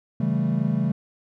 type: chord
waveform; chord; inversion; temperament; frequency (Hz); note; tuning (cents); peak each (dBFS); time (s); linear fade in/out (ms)
triangle; A dominant seventh; first; equal; 138.59 / 164.81 / 196 / 220; C#3 / E3 / G3 / A3; 0 / 0 / 0 / 0; -24; 0.2-0.92; 5
effects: none